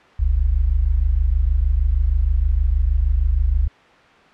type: tone pair together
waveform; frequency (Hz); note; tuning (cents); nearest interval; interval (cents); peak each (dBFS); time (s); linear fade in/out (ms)
sine; 42.91 / 69.3; F1 / C#2; -30 / 0; minor sixth; 830; -17; 0.19-3.68; 10
effects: white hiss -48 dBFS RMS until 4.33 s + low-pass 2000 Hz 12 dB/octave

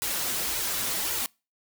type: noise with flanger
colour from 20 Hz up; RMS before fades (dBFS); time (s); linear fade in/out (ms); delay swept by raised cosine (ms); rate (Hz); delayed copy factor
white; -29; 0.02-1.26; 0; 2 to 8; 1.8; +1
effects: noise-tail reverb RT60 0.3 s tail -26 dB re dry

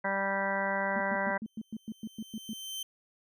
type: harmonic tone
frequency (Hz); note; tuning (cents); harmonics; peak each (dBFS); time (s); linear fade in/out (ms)
196; G3; 0; 1 / 2 / 3 / 4 / 5 / 6 / 7 / 8 / 9 / 10; -38 / -45 / -34 / -38 / -35 / -46 / -44 / -35 / -45 / -36; 0.04-1.38; 10
type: tone bursts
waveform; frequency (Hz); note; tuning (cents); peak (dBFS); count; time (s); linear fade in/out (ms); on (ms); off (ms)
sine; 220; A3; 0; -34; 11; 0.96-2.533; 2; 43; 110
type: tone with exponential growth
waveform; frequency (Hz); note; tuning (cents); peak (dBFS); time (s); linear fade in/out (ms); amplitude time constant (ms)
sawtooth; 3100; G7; -20; -31; 1.45-2.83; 5; 300
effects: none

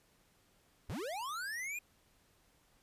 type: linear sweep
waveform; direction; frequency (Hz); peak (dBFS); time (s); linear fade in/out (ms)
square; up; 53.4 to 2489; -39; 0.89-1.79; 5
effects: pink hiss -70 dBFS RMS until 2.82 s + resampled to 32000 Hz

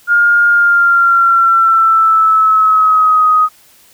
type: tone with pitch glide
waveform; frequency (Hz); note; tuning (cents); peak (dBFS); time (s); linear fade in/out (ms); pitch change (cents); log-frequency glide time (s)
sine; 1415 to 1253.4; F6 to D#6; +22 to +12; -6; 0.07-3.49; 50; -210; 0.49-3.26
effects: white hiss -46 dBFS RMS until 3.93 s

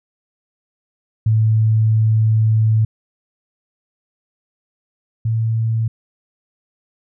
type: tone pair in turn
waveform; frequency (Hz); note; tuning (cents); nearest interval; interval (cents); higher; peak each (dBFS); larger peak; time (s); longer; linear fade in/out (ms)
sine; 110 / 112.64; A2 / A2; 0 / +41; unison; 41; second; -11 / -15; first; 1.26-2.85 / 5.25-5.88; first; 5
effects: none

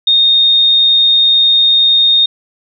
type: tone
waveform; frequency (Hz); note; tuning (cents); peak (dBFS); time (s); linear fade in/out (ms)
sine; 3689; A#7; -19; -6; 0.07-2.26; 5
effects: none

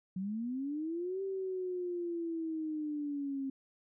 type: linear two-way sweep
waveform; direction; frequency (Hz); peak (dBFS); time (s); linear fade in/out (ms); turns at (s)
sine; up then down; 181.1 to 390 to 267.1; -34; 0.16-3.5; 5; 1.22
effects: none

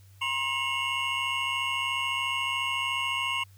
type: tone cluster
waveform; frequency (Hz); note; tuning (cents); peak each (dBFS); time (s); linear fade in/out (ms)
triangle; 957 / 1060 / 2179 / 2753 / 2887; A#5 / C6 / C#7 / F7 / F#7; +45 / +22 / -30 / -25 / -43; -36 / -31 / -32 / -31 / -31; 0.21-3.44; 10
effects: added 97 Hz sine -51 dBFS peak until 3.57 s + white hiss -63 dBFS RMS until 3.57 s

